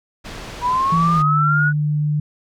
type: low-pass noise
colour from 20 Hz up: pink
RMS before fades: -33 dBFS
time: 0.24-1.23 s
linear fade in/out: 20 ms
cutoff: 5400 Hz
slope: 12 dB/octave
type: linear sweep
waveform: sine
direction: up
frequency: 963 to 1480 Hz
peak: -15 dBFS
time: 0.61-1.73 s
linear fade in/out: 50 ms
type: tone with pitch glide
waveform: sine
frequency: 166.7 to 149.37 Hz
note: E3 to D3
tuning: +20 to +30 cents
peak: -16 dBFS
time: 0.92-2.2 s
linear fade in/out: 5 ms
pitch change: -190 cents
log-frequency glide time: 1.14-1.22 s
effects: none